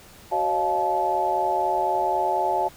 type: tone cluster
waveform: sine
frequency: 374.9 / 545 / 615 / 699 / 865 Hz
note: F#4 / C#5 / D#5 / F5 / A5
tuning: +23 / -29 / -20 / +1 / -30 cents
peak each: -30 / -31 / -29 / -26 / -23 dBFS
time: 0.31-2.69 s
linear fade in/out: 20 ms
effects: pink hiss -48 dBFS RMS until 2.76 s